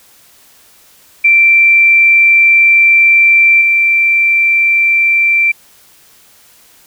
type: tone with level steps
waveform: sine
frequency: 2349 Hz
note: D7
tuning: in tune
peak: -4 / -7 dBFS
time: 1.24-5.52 s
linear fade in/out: 10 ms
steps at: 3.61 s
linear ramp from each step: 5 ms
effects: white hiss -45 dBFS RMS until 6.86 s